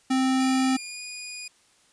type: tone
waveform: square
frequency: 261.6 Hz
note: C4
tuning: in tune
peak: -21 dBFS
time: 0.1-0.77 s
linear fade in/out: 10 ms
type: tone with pitch glide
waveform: 15% pulse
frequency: 2400 to 2460 Hz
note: D7 to D#7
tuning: +37 to -20 cents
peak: -28 dBFS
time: 0.4-1.48 s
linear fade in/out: 5 ms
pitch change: +43 cents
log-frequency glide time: 0.72-1.01 s
effects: white hiss -61 dBFS RMS until 1.92 s + resampled to 22050 Hz